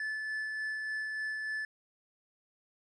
triangle tone with tremolo, 1739 Hz, A6, 21 cents flat, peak -31 dBFS, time 0-1.65 s, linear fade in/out 2 ms, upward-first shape sine, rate 3.4 Hz, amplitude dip 25%, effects resampled to 22050 Hz

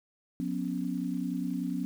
sine chord, F# suspended fourth, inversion none, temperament equal with one note detuned, 180.46 / 246.9 / 277.2 Hz, F#3 / B3 / C#4, -43 / 0 / 0 cents, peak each -34 dBFS, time 0.4-1.85 s, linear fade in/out 0 ms, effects 9-bit

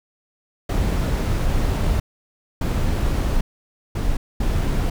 brown noise bursts at uneven times, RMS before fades -20 dBFS, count 4, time 0.69-2 / 2.61-3.41 / 3.95-4.17 / 4.4-4.9 s, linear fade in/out 5 ms, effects none

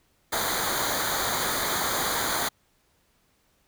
pink noise with comb filter, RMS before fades -27 dBFS, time 0.32-2.49 s, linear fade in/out 10 ms, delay 0.37 ms, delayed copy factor -0.85, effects pink hiss -67 dBFS RMS until 3.67 s

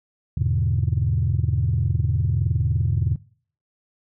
sine chord, E dominant seventh, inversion none, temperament equal, 82.41 / 103.83 / 123.47 / 146.83 Hz, E2 / G#2 / B2 / D3, 0 / 0 / 0 / 0 cents, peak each -23 / -23 / -23 / -26 dBFS, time 0.37-3.16 s, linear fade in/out 5 ms, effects noise-tail reverb RT60 0.5 s tail -22 dB re dry + tanh soft clip ceiling -11 dBFS

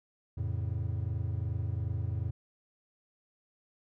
triangle chord, F augmented, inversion none, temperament equal, 87.31 / 110 / 138.59 Hz, F2 / A2 / C#3, 0 / 0 / 0 cents, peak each -32 / -32 / -38 dBFS, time 0.37-2.31 s, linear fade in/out 10 ms, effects none

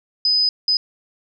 sine tone bursts at uneven times, 5010 Hz, D#8, 11 cents sharp, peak -14 dBFS, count 2, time 0.25-0.49 / 0.68-0.77 s, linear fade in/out 2 ms, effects none

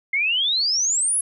sine exponential sweep, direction up, 2093 to 10920 Hz, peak -18 dBFS, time 0.13-1.21 s, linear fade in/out 5 ms, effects none

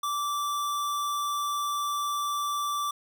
square tone, 1166 Hz, D6, 13 cents flat, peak -28 dBFS, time 0.03-2.91 s, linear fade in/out 5 ms, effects none

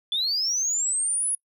sine linear sweep, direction up, 3425 to 10480 Hz, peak -21 dBFS, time 0.12-1.35 s, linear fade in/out 2 ms, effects noise-tail reverb RT60 0.1 s tail -26 dB re dry + tanh soft clip ceiling -19 dBFS

